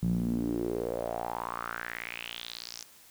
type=tone with band-pass filter sweep; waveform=sawtooth; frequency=58.27 Hz; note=A#1; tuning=in tune; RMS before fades=-34 dBFS; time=0.02-2.84 s; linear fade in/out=10 ms; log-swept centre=160 to 6000 Hz; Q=5; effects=white hiss -56 dBFS RMS until 3.1 s